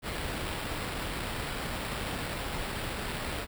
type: noise with sample-and-hold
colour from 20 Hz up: pink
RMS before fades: -35 dBFS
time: 0.02-3.47 s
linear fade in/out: 50 ms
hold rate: 6300 Hz
effects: none